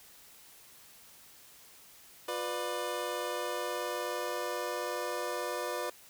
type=chord; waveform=25% pulse; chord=B diminished; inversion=second; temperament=just; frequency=355.6 / 493.9 / 592.7 Hz; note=F4 / B4 / D5; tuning=+31 / 0 / +16 cents; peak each=-36 / -33 / -34 dBFS; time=2.28-5.9 s; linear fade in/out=5 ms; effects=white hiss -56 dBFS RMS until 6.09 s